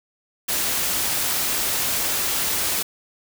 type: noise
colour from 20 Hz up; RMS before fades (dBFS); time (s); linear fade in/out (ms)
white; -23; 0.48-2.83; 10
effects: none